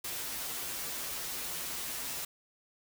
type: noise with comb filter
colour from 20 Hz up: white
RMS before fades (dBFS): -38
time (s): 0.04-2.25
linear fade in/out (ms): 5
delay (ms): 9.7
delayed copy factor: -1
effects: none